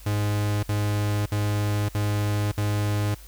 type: tone bursts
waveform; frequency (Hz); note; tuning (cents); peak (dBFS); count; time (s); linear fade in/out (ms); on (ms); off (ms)
45% pulse; 103.8; G#2; 0; -22; 5; 0.06-3.146; 5; 570; 59
effects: added 50 Hz sine -43 dBFS peak until 3.27 s + white hiss -50 dBFS RMS until 3.27 s